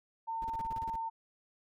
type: tone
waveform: sine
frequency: 905 Hz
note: A5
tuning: 48 cents sharp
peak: -34 dBFS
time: 0.27-1.1 s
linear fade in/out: 20 ms
type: noise bursts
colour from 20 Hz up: brown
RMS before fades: -44 dBFS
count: 10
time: 0.42-0.955 s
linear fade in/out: 0 ms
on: 22 ms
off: 35 ms
effects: none